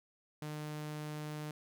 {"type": "tone", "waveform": "sawtooth", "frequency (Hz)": 151.3, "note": "D#3", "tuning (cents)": -48, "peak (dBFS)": -36, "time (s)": [0.42, 1.51], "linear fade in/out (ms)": 2, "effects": []}